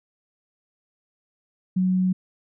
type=tone; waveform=sine; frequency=185 Hz; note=F#3; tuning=in tune; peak=-18 dBFS; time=1.76-2.13 s; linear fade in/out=10 ms; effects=none